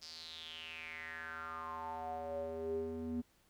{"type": "tone with band-pass filter sweep", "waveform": "square", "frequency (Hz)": 81.1, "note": "E2", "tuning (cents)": -28, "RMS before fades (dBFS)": -43, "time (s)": [0.01, 3.22], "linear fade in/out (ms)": 20, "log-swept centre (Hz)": [5100, 260], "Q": 6.8, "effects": ["pink hiss -71 dBFS RMS until 3.49 s"]}